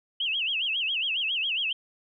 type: tone with vibrato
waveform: sine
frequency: 2906 Hz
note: F#7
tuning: 32 cents flat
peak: -25 dBFS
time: 0.2-1.73 s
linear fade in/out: 5 ms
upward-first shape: sine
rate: 7.3 Hz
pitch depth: 220 cents each way
effects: none